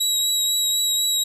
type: tone with vibrato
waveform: 25% pulse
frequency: 3863 Hz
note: B7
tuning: 39 cents flat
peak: -14 dBFS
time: 0-1.24 s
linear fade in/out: 10 ms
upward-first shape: triangle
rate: 4 Hz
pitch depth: 22 cents each way
effects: none